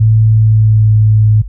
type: tone with pitch glide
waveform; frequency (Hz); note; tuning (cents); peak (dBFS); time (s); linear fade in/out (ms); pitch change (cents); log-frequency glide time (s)
sine; 110 to 107.49; A2 to A2; 0 to -40; -5; 0-1.42; 10; -40; 0.22-1
effects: noise-tail reverb RT60 0.1 s tail -23 dB re dry + added 50 Hz sine -22 dBFS peak until 1.48 s